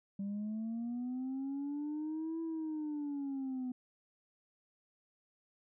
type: linear two-way sweep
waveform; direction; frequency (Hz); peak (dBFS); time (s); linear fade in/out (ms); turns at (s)
sine; up then down; 196 to 329.6 to 249.3; -34; 0.19-3.72; 5; 2.41
effects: tanh soft clip ceiling -34 dBFS